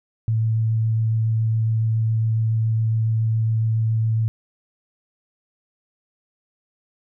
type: tone with vibrato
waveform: sine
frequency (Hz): 111.6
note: A2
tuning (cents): +25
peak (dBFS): -17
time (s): 0.28-4.28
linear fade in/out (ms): 0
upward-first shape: sine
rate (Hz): 7.2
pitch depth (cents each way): 8
effects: none